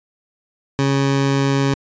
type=tone; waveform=20% pulse; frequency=137.8 Hz; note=C#3; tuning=10 cents flat; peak=-10 dBFS; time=0.79-1.74 s; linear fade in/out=0 ms; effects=resampled to 16000 Hz